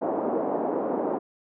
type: band-pass noise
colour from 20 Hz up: pink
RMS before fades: -27 dBFS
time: 0.01-1.19 s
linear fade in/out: 20 ms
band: 270 to 820 Hz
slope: 24 dB/octave
effects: none